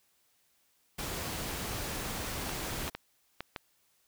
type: noise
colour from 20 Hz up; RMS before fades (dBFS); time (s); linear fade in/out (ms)
pink; -37; 0.98-2.9; 10
type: clicks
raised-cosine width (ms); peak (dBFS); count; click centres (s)
0.3; -20; 5; 2.493 / 2.879 / 2.95 / 3.406 / 3.562
effects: white hiss -71 dBFS RMS until 4.07 s